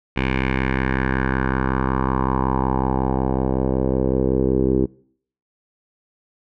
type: tone with low-pass filter sweep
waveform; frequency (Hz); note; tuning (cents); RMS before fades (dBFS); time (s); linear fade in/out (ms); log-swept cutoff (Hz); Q
10% pulse; 65.41; C2; 0; -20; 0.16-4.86; 10; 2500 to 380; 3.3
effects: noise-tail reverb RT60 0.6 s tail -24 dB re dry